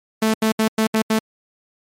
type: tone bursts at uneven times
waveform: sawtooth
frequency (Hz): 219.7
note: A3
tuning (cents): -2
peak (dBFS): -11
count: 6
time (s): 0.22-0.34 / 0.42-0.52 / 0.59-0.68 / 0.78-0.87 / 0.94-1.02 / 1.1-1.19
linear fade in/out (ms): 5
effects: MP3 64 kbps